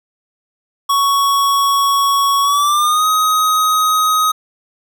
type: tone with pitch glide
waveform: square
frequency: 1115 to 1258.8 Hz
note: C#6 to D#6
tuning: +10 to +20 cents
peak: -12 dBFS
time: 0.89-4.32 s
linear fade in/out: 10 ms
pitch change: +210 cents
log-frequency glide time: 2.42-3.06 s
effects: none